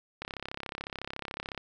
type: click train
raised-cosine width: 0.3 ms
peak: -20 dBFS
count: 47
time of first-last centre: 0.22-1.577 s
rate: 33.9 Hz
effects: none